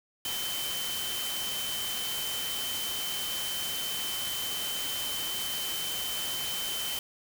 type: tone in noise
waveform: sine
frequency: 3075 Hz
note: G7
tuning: 34 cents flat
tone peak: -34 dBFS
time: 0.25-6.99 s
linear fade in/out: 2 ms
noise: white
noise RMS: -35 dBFS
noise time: 0.25-6.99 s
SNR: -2 dB
effects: none